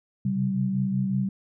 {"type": "tone cluster", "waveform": "sine", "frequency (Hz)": [129.7, 135.1, 193], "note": ["C3", "C#3", "G3"], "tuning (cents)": [-15, -44, -27], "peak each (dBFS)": [-30, -30, -24], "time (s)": [0.25, 1.29], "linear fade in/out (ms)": 5, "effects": []}